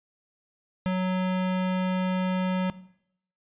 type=tone; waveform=square; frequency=185 Hz; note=F#3; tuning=in tune; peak=-24 dBFS; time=0.86-2.7 s; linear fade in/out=0 ms; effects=noise-tail reverb RT60 0.7 s tail -17 dB re dry + resampled to 8000 Hz